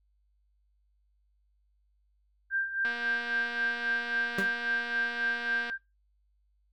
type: tone with tremolo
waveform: sine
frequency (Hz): 1582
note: G6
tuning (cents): +15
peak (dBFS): -26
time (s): 2.5-5.78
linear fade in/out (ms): 50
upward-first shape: sine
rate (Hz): 3.7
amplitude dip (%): 70
type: click train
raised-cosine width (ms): 0.3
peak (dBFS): -24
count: 679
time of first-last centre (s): 2.85-5.699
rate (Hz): 238
type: tone with exponential decay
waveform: 25% pulse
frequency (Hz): 193.8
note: G3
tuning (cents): -20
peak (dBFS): -22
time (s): 4.38-4.51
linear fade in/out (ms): 5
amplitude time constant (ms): 28
effects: noise-tail reverb RT60 0.2 s tail -17 dB re dry + added 50 Hz sine -67 dBFS peak until 6.72 s